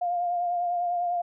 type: tone with vibrato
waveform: sine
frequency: 703 Hz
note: F5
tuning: 11 cents sharp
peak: -24 dBFS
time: 0.01-1.22 s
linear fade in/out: 10 ms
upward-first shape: triangle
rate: 10 Hz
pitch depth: 34 cents each way
effects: none